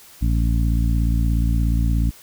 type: harmonic tone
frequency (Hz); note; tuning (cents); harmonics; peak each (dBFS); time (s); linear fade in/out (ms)
56.9; A#1; -41; 1 / 2 / 3 / 4 / 5; -17 / -23 / -27 / -29 / -31; 0.21-2.11; 20
effects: white hiss -46 dBFS RMS until 2.22 s